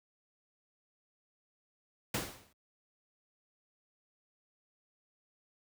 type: noise with exponential decay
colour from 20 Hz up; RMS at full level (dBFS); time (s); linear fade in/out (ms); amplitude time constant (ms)
pink; -31; 2.14-2.53; 5; 84
effects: high-pass 60 Hz 12 dB/octave